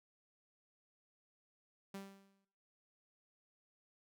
sawtooth tone with exponential decay, 196 Hz, G3, in tune, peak -40 dBFS, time 1.94-2.45 s, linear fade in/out 5 ms, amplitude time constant 110 ms, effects noise-tail reverb RT60 0.9 s tail -24 dB re dry

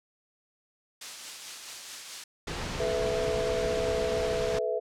blue noise with tremolo, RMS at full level -32 dBFS, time 1.01-2.24 s, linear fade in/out 5 ms, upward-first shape triangle, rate 4.6 Hz, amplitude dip 35%
pink noise, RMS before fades -34 dBFS, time 2.47-4.59 s, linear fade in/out 5 ms
sine chord, A suspended second, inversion none, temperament equal with one note detuned, 430.9 / 493.9 / 659.3 Hz, A4 / B4 / E5, -36 / 0 / 0 cents, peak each -31 dBFS, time 2.79-4.8 s, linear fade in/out 20 ms
effects low-pass 6000 Hz 12 dB/octave

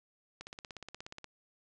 click train, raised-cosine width 0.2 ms, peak -27 dBFS, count 15, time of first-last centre 0.41-1.243 s, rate 16.8 Hz, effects resampled to 22050 Hz

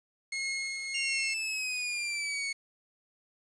sawtooth tone with tremolo, 2162 Hz, C#7, 44 cents flat, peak -27 dBFS, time 0.32-1.34 s, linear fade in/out 5 ms, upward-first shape triangle, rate 1.5 Hz, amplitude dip 45%
sawtooth linear sweep, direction down, 2796 to 2200 Hz, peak -28 dBFS, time 0.94-2.53 s, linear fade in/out 10 ms
effects resampled to 22050 Hz + 9-bit

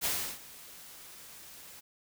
white noise with ADSR envelope, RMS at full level -30 dBFS, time 0.01-1.81 s, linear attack 40 ms, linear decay 330 ms, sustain -20 dB, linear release 19 ms, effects none

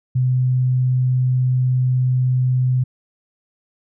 sine tone, 127.4 Hz, C3, 46 cents flat, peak -14 dBFS, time 0.15-2.84 s, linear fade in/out 10 ms, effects none

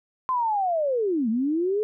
sine linear two-way sweep, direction down then up, 1046.5 to 212.5 to 434.8 Hz, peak -21 dBFS, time 0.29-1.83 s, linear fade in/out 0 ms, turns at 1.29 s, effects none

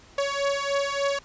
sawtooth beating tone pair, 558 / 561.4 Hz, C#5 / C#5, +11 / +22 cents, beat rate 3.4 Hz, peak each -23 dBFS, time 0.18-1.19 s, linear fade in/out 5 ms, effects pink hiss -52 dBFS RMS until 1.24 s + resampled to 16000 Hz

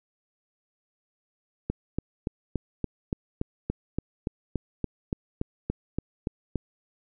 click train, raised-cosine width 3 ms, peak -14 dBFS, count 18, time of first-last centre 1.7-6.557 s, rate 3.5 Hz, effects none

